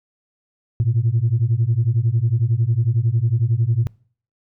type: beating tone pair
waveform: sine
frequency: 110 / 121 Hz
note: A2 / B2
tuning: 0 / -35 cents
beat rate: 11 Hz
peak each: -17 dBFS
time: 0.8-3.87 s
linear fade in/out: 0 ms
effects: noise-tail reverb RT60 0.5 s tail -25 dB re dry + tanh soft clip ceiling -10 dBFS